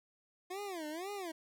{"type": "tone with vibrato", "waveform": "25% pulse", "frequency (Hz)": 351.7, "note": "F4", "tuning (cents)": 12, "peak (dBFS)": -36, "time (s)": [0.5, 1.32], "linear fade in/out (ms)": 10, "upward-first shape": "sine", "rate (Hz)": 2, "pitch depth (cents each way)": 270, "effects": []}